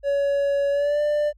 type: tone with pitch glide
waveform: triangle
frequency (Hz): 563 to 593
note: C#5 to D5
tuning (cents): +27 to +17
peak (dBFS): -17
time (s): 0.03-1.33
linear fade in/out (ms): 50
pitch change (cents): +90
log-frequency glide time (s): 0.7-1.01
effects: added 50 Hz sine -51 dBFS peak until 1.37 s